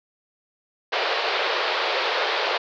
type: band-pass noise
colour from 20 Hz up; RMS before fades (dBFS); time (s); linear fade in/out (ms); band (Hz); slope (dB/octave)
pink; -24; 0.92-2.58; 10; 410 to 4600; 48
effects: none